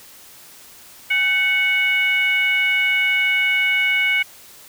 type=tone with frequency modulation; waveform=sine; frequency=2217 Hz; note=C#7; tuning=in tune; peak=-15 dBFS; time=1.1-4.23 s; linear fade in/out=10 ms; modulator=699 Hz; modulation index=0.66; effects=white hiss -44 dBFS RMS until 4.68 s